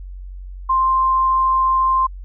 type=tone; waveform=sine; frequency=1049 Hz; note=C6; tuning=4 cents sharp; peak=-13 dBFS; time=0.69-2.07 s; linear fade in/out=10 ms; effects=added 46 Hz sine -30 dBFS peak until 2.24 s